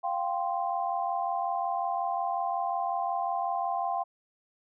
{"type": "chord", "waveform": "sine", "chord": "F suspended second", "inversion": "none", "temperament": "equal", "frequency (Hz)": [698.5, 784, 1046.5], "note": ["F5", "G5", "C6"], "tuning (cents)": [0, 0, 0], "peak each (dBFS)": [-31, -31, -34], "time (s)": [0.03, 4.04], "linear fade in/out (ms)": 20, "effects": []}